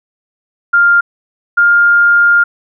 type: tone pair in turn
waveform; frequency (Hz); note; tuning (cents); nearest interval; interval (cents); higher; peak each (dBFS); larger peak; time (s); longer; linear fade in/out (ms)
sine; 1400 / 1406.6; F6 / F6; +4 / +12; unison; 8; second; -5; neither; 0.73-1.01 / 1.57-2.44; second; 10
effects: none